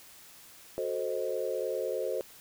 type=chord; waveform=sine; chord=F# diminished seventh; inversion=none; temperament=equal; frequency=370 / 440 / 523.3 / 622.3 Hz; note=F#4 / A4 / C5 / Eb5; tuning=0 / 0 / 0 / 0 cents; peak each=-37 / -35 / -33 / -38 dBFS; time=0.78-2.21 s; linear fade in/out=0 ms; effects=white hiss -53 dBFS RMS until 2.4 s